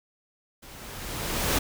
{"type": "noise with level ramp", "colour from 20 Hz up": "pink", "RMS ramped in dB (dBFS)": [-47, -23], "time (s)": [0.62, 1.59], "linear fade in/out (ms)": 10, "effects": []}